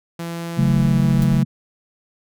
sawtooth tone with pitch glide, 168.7 to 163.9 Hz, E3 to E3, +40 to -10 cents, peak -22 dBFS, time 0.19-1.43 s, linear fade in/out 5 ms, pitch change -50 cents, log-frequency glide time 0.55-1.01 s
sine chord, F# minor, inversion second, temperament equal, 138.59 / 185 / 220 Hz, C#3 / F#3 / A3, 0 / 0 / 0 cents, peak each -16 / -19 / -20 dBFS, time 0.57-1.45 s, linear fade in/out 20 ms
brown noise, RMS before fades -31 dBFS, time 0.6-1.39 s, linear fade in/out 10 ms
white noise with exponential decay, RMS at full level -31 dBFS, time 1.22-1.29 s, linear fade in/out 1 ms, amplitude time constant 15 ms
effects none

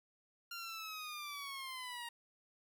15% pulse linear sweep, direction down, 1396.9 to 934 Hz, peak -37 dBFS, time 0.51-2.09 s, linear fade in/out 5 ms, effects none

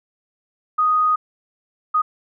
sine tone bursts at uneven times, 1244.5 Hz, D#6, in tune, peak -14 dBFS, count 2, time 0.78-1.16 / 1.94-2.02 s, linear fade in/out 10 ms, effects none

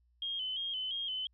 sine tone with vibrato, 3136 Hz, G7, in tune, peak -34 dBFS, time 0.22-1.27 s, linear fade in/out 2 ms, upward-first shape square, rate 2.9 Hz, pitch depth 56 cents each way, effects added 60 Hz sine -67 dBFS peak until 1.33 s

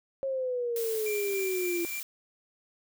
sine exponential sweep, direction down, 545 to 339.3 Hz, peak -28 dBFS, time 0.23-1.85 s, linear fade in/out 0 ms
blue noise, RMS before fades -38 dBFS, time 0.76-2.03 s, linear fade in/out 2 ms
square tone with tremolo, 2363 Hz, D7, 10 cents sharp, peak -36 dBFS, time 1.06-2 s, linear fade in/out 5 ms, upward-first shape square, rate 3.5 Hz, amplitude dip 30%
effects none

